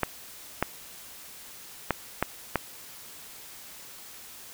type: clicks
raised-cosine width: 0.5 ms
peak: -8 dBFS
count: 5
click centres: 0.033 / 0.626 / 1.907 / 2.226 / 2.557 s
effects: white hiss -46 dBFS RMS until 4.53 s